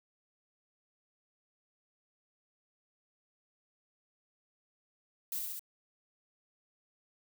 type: noise with echo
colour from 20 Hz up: violet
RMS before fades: -36 dBFS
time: 5.32-5.39 s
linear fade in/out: 2 ms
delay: 68 ms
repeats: 3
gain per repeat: -2 dB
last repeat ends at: 5.594 s
effects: none